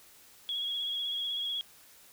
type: tone with vibrato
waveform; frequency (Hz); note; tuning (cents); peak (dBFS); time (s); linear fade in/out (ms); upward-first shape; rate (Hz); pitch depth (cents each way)
sine; 3322; G#7; 0; -31; 0.49-1.61; 0; sine; 16; 33
effects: white hiss -57 dBFS RMS until 2.12 s